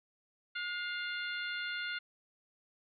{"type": "harmonic tone with a mistuned harmonic", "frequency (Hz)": 701, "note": "F5", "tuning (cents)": 6, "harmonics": [2, 3, 4, 5, 6], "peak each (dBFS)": [-38, -42, -44, -46, -48], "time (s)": [0.55, 1.99], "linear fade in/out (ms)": 10, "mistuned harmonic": 2, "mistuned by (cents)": 41, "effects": []}